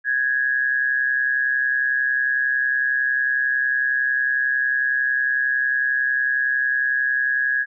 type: tone with amplitude modulation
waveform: sine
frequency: 1661.2 Hz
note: G#6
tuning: in tune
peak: -15 dBFS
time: 0.04-7.66 s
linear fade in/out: 50 ms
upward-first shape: sine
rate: 131 Hz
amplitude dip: 60%
effects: none